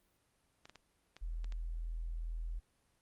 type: clicks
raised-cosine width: 0.2 ms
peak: -35 dBFS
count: 6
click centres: 0.655 / 0.696 / 0.757 / 1.166 / 1.444 / 1.523 s
type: tone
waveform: sine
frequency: 41.2 Hz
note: E1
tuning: in tune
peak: -37 dBFS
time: 1.21-2.6 s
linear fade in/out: 20 ms
effects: pink hiss -75 dBFS RMS until 3.01 s + Opus 32 kbps